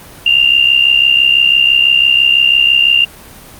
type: tone with amplitude modulation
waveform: sine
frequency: 2794 Hz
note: F7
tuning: in tune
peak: -3 dBFS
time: 0.26-3.05 s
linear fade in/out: 5 ms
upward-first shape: sine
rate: 66 Hz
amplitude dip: 70%
effects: pink hiss -35 dBFS RMS until 3.59 s + Opus 32 kbps